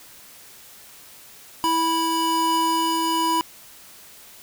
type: tone pair together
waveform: square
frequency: 328 / 982.9 Hz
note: E4 / B5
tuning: -9 / -9 cents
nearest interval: octave + perfect fifth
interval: 1900 cents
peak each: -26 / -21 dBFS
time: 1.64-3.41 s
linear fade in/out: 0 ms
effects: white hiss -46 dBFS RMS until 4.42 s